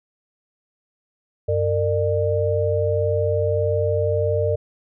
sine tone cluster, 96.5 / 456.4 / 598 Hz, G2 / A#4 / D5, -27 / -37 / +31 cents, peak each -22 dBFS, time 1.48-4.56 s, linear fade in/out 10 ms, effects none

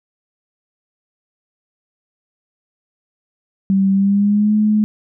sine tone with pitch glide, 193.9 to 212.7 Hz, G3 to G#3, -19 to +42 cents, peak -11 dBFS, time 3.7-4.84 s, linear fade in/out 0 ms, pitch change +161 cents, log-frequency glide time 3.92-4.54 s, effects none

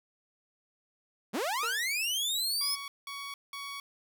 sawtooth linear sweep, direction up, 164.81 to 5274 Hz, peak -26 dBFS, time 1.33-2.76 s, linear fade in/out 20 ms
sawtooth tone with exponential decay, 464.3 Hz, A#4, 7 cents flat, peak -32 dBFS, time 1.63-1.9 s, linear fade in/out 2 ms, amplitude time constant 58 ms
15% pulse tone bursts, 1122 Hz, C#6, 21 cents sharp, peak -32 dBFS, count 3, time 2.61-3.8 s, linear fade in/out 2 ms, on 270 ms, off 190 ms
effects none

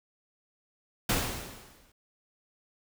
pink noise with exponential decay, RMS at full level -25 dBFS, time 1.09-1.92 s, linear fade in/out 5 ms, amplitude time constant 180 ms, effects none

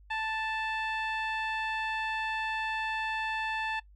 15% pulse tone with low-pass filter, 880 Hz, A5, in tune, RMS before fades -33 dBFS, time 0.1-3.8 s, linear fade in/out 10 ms, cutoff 2800 Hz, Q 0.82, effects noise-tail reverb RT60 0.1 s tail -20 dB re dry + added 50 Hz sine -53 dBFS peak until 3.95 s

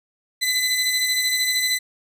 25% pulse tone pair together, 2014 / 4015 Hz, B6 / B7, +33 / +28 cents, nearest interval octave, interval 1195 cents, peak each -18 dBFS, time 0.41-1.79 s, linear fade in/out 20 ms, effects none

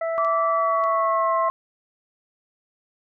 harmonic tone, 659.3 Hz, E5, in tune, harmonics 1 / 2 / 3, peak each -23 / -33 / -36 dBFS, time 0.01-1.49 s, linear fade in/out 5 ms
sine tone with pitch glide, 1159 to 1062.8 Hz, D6 to C6, -23 to +27 cents, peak -20 dBFS, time 0.18-1.5 s, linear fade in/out 0 ms, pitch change -150 cents, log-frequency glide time 0.48-1.36 s
clicks, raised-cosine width 0.2 ms, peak -27 dBFS, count 2, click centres 0.248 / 0.839 s
effects none

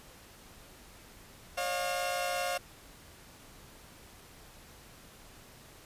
sawtooth tone cluster, 546 / 604 / 709 / 2736 Hz, C#5 / D5 / F5 / F7, -26 / +48 / +26 / -36 cents, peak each -32 / -36 / -30 / -39 dBFS, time 1.57-2.58 s, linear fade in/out 10 ms, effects pink hiss -54 dBFS RMS until 5.85 s + resampled to 32000 Hz

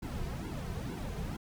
brown noise with flanger, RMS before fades -38 dBFS, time 0.02-1.37 s, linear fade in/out 10 ms, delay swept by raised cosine 1.6 to 3.6 ms, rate 2.2 Hz, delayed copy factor -0.9, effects none

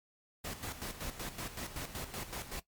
pink noise with tremolo, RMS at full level -40 dBFS, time 0.44-2.6 s, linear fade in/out 10 ms, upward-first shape square, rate 5.3 Hz, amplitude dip 65%, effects noise-tail reverb RT60 0.1 s tail -17 dB re dry + MP3 96 kbps

